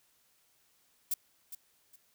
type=noise with echo; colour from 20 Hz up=violet; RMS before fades=-31 dBFS; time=1.11-1.14 s; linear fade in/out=5 ms; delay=410 ms; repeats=2; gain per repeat=-12 dB; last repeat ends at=1.96 s; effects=white hiss -70 dBFS RMS until 2.14 s